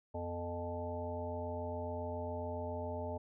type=harmonic tone with a mistuned harmonic; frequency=87.31 Hz; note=F2; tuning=in tune; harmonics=1 / 3 / 5 / 7 / 9 / 10; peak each=-42 / -46 / -45 / -42 / -51 / -46 dBFS; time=0.14-3.18 s; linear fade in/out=10 ms; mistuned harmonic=3; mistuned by=-75 cents; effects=none